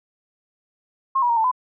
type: tone with pitch steps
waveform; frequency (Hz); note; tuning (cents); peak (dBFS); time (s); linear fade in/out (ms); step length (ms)
sine; 1071 / 966 / 935 / 889 / 1009; C6 / B5 / A#5 / A5 / B5; +40 / -39 / +5 / +18 / +37; -16; 1.15-1.515; 10; 73
effects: none